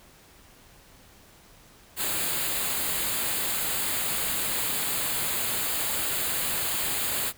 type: band-stop noise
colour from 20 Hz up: white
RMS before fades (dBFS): -28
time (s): 1.96-7.33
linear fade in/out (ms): 50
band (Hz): 4800 to 6700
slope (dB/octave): 96
effects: pink hiss -54 dBFS RMS until 7.37 s